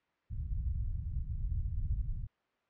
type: low-pass noise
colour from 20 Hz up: pink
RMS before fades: -35 dBFS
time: 0.3-2.27 s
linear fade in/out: 20 ms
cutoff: 110 Hz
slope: 24 dB/octave
effects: white hiss -75 dBFS RMS until 2.69 s + low-pass 2000 Hz 12 dB/octave